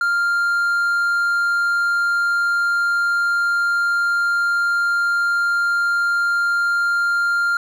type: tone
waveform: triangle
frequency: 1396.9 Hz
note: F6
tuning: in tune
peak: -14 dBFS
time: 0.01-7.57 s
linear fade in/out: 2 ms
effects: none